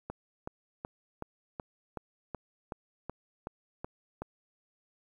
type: click train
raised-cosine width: 1 ms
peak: -23 dBFS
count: 12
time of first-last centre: 0.1-4.22 s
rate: 2.67 Hz
effects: 10-bit